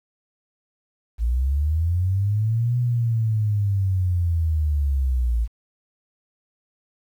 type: linear two-way sweep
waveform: sine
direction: up then down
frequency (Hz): 55 to 123.2 to 55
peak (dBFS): -18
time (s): 1.18-5.48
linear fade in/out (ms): 50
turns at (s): 2.78
effects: 9-bit